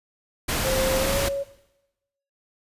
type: noise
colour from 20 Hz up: pink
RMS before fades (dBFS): -25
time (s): 0.48-1.29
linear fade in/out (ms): 10
type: tone with pitch glide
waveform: sine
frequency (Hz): 527 to 556.4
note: C5 to C#5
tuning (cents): +12 to +6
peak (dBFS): -24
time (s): 0.64-1.44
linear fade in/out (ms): 20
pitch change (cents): +94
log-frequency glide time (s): 0.98-1.17
effects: noise-tail reverb RT60 0.9 s tail -17 dB re dry + resampled to 32000 Hz